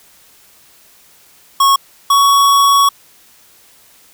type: tone pair in turn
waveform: square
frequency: 1100 / 1118.6 Hz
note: C#6 / C#6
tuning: -14 / +15 cents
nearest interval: unison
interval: 29 cents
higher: second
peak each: -8 dBFS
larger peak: neither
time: 1.6-1.76 / 2.1-2.89 s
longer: second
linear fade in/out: 5 ms
effects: white hiss -47 dBFS RMS until 4.13 s